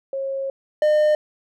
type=tone pair in turn; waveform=sine / triangle; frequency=542 / 606.4 Hz; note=C#5 / D#5; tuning=-39 / -45 cents; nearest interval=major second; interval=194 cents; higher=second; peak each=-23 / -12 dBFS; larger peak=second; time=0.13-0.5 / 0.82-1.15 s; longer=first; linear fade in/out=2 ms; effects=none